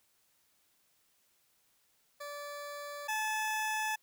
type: tone pair in turn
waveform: 20% pulse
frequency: 580 / 865.3 Hz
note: D5 / A5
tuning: -22 / -29 cents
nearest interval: perfect fifth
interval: 693 cents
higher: second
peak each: -36 / -27 dBFS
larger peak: second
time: 2.2-3.08 / 3.08-3.96 s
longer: neither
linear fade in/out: 10 ms
effects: white hiss -72 dBFS RMS until 4.02 s